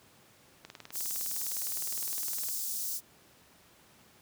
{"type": "click train", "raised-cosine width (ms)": 0.2, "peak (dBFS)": -27, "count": 37, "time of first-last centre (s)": [0.65, 2.487], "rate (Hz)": 19.6}
{"type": "high-pass noise", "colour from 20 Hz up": "white", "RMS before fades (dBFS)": -35, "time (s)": [0.92, 3.01], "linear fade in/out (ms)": 50, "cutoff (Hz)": 5100, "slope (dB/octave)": 24}
{"effects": ["pink hiss -60 dBFS RMS until 4.21 s", "high-pass 100 Hz 12 dB/octave"]}